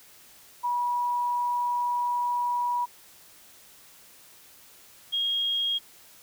sine tone pair in turn, 970 / 3263 Hz, B5 / G#7, -31 / -31 cents, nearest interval octave + major sixth, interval 2100 cents, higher second, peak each -24 dBFS, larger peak neither, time 0.63-2.86 / 5.12-5.79 s, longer first, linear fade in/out 20 ms, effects white hiss -53 dBFS RMS until 6.22 s

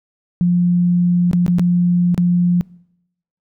sine tone with dropouts, 176.1 Hz, F3, 15 cents sharp, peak -11 dBFS, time 0.41-2.61 s, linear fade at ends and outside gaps 0 ms, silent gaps 1.313-1.332 / 1.464-1.48 / 1.585-1.595 / 2.145-2.178 s, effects noise-tail reverb RT60 0.8 s tail -24 dB re dry

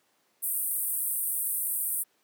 white band-pass noise, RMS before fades -30 dBFS, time 0.42-2.04 s, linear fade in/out 20 ms, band 8500 to 16000 Hz, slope 96 dB/octave, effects pink hiss -69 dBFS RMS until 2.23 s + high-pass 300 Hz 12 dB/octave

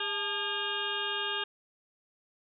harmonic tone with a mistuned harmonic, 405.8 Hz, G#4, 40 cents flat, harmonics 1 / 2 / 3 / 4 / 6 / 7 / 8 / 9, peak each -40 / -41 / -40 / -36 / -45 / -36 / -38 / -40 dBFS, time 0-1.44 s, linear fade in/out 5 ms, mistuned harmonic 2, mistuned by +120 cents, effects none

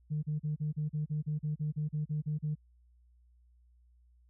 sine tone bursts, 151.3 Hz, D#3, 48 cents flat, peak -29 dBFS, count 15, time 0.1-2.554 s, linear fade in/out 20 ms, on 130 ms, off 36 ms, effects tanh soft clip ceiling -26 dBFS + added 60 Hz sine -61 dBFS peak until 4.29 s

